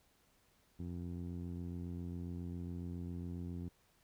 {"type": "tone with low-pass filter", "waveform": "15% pulse", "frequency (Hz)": 87.31, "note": "F2", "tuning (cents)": 0, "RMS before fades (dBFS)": -43, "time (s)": [0.79, 3.69], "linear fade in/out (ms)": 10, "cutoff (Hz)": 270, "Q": 0.77, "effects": ["pink hiss -72 dBFS RMS until 4.03 s"]}